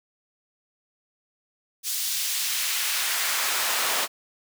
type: noise with high-pass filter sweep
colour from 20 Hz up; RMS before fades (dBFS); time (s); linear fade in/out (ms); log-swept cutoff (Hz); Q
pink; -26; 1.83-4.08; 50; 4900 to 670; 0.76
effects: none